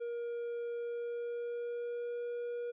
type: tone with pitch glide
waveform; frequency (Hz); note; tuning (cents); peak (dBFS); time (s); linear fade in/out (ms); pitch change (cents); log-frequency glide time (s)
triangle; 472.9 to 478.9; A#4 to A#4; +25 to +47; -34; 0-2.72; 20; +22; 0.75-2.23
effects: resampled to 8000 Hz